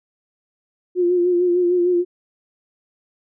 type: tone with vibrato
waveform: sine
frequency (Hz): 354.6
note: F4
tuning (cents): +26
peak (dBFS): -14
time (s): 0.95-2.05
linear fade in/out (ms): 50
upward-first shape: sine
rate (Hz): 6.6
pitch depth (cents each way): 38
effects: none